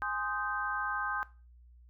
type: chord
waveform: sine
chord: Ab major seventh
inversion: none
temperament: equal with one note detuned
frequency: 830.6 / 1046.5 / 1244.5 / 1557.2 Hz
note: Ab5 / C6 / Eb6 / G6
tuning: 0 / 0 / 0 / -12 cents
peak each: -39 / -39 / -37 / -35 dBFS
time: 0.02-1.23 s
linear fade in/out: 0 ms
effects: noise-tail reverb RT60 0.3 s tail -17 dB re dry + added 60 Hz sine -54 dBFS peak until 1.89 s